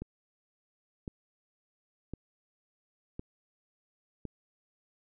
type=click train; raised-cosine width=3 ms; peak=-25 dBFS; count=5; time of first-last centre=0.02-4.253 s; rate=0.945 Hz; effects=none